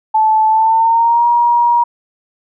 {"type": "tone with pitch glide", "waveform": "sine", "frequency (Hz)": [872, 950.9], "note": ["A5", "A#5"], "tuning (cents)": [-16, 34], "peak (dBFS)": -8, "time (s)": [0.14, 1.84], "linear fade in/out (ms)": 10, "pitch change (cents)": 150, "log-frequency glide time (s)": [0.48, 1.27], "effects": []}